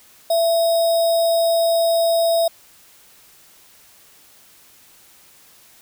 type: tone with sample-and-hold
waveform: sine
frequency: 667 Hz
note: E5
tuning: 20 cents sharp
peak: -14 dBFS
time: 0.3-2.48 s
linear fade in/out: 5 ms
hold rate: 4410 Hz
effects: white hiss -50 dBFS RMS until 5.81 s